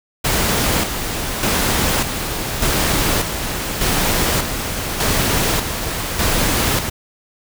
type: noise with tremolo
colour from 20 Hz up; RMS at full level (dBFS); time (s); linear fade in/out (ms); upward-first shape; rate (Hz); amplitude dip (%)
pink; -17; 0.24-6.9; 10; square; 0.84; 50
effects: none